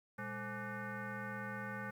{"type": "tone with frequency modulation", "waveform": "sine", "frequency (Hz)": 850, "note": "G#5", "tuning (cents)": 40, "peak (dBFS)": -40, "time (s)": [0.18, 1.91], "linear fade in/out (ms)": 10, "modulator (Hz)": 323, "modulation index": 3.1, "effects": ["11-bit"]}